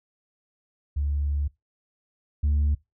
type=tone pair in turn; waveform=sine; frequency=72 / 73.26 Hz; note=D2 / D2; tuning=-34 / -4 cents; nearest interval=unison; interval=30 cents; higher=second; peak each=-22 / -17 dBFS; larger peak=second; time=0.96-1.48 / 2.43-2.75 s; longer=first; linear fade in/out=10 ms; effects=noise-tail reverb RT60 0.2 s tail -23 dB re dry + tanh soft clip ceiling -18 dBFS